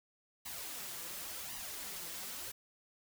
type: noise with flanger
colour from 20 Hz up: white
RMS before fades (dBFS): -44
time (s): 0.45-2.52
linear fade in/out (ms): 10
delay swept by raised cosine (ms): 1 to 6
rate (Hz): 0.91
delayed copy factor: +0.6
effects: none